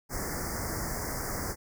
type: band-stop noise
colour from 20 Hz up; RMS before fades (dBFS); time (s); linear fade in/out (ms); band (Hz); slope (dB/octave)
pink; -34; 0.09-1.56; 50; 2100 to 4800; 96
effects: none